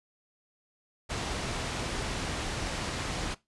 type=low-pass noise; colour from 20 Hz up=pink; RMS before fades=-34 dBFS; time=1.09-3.35 s; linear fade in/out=20 ms; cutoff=7000 Hz; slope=12 dB/octave; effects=noise-tail reverb RT60 0.2 s tail -19 dB re dry + resampled to 24000 Hz